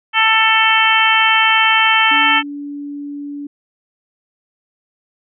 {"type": "harmonic tone", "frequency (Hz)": 443.1, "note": "A4", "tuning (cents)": 12, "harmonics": [2, 3, 4, 5, 6, 7], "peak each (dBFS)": [-17, -17, -17, -17, -17, -17], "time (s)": [0.13, 2.43], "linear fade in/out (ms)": 50}
{"type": "tone", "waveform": "sine", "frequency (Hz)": 287.4, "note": "D4", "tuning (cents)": -37, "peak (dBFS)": -24, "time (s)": [2.11, 3.47], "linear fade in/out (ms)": 5}
{"effects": []}